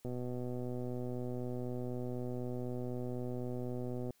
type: click train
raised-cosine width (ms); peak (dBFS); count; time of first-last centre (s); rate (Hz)
2; -28; 504; 0.05-4.106; 124
effects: white hiss -71 dBFS RMS until 4.2 s